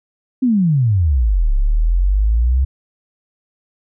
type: exponential two-way sweep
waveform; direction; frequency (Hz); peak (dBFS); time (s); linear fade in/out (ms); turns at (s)
sine; down then up; 267.6 to 33.43 to 67.5; -11; 0.42-2.65; 10; 1.53
effects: none